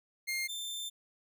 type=tone pair in turn; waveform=sawtooth; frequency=2121 / 3567 Hz; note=C7 / A7; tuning=+23 / +23 cents; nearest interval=major sixth; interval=900 cents; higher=second; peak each=-29 / -34 dBFS; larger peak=first; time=0.27-0.48 / 0.48-0.9 s; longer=second; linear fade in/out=20 ms; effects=none